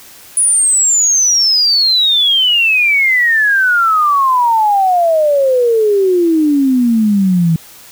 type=exponential sweep; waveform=sine; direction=down; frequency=9956 to 160 Hz; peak=-8 dBFS; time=0.37-7.56 s; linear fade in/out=2 ms; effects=white hiss -38 dBFS RMS until 7.91 s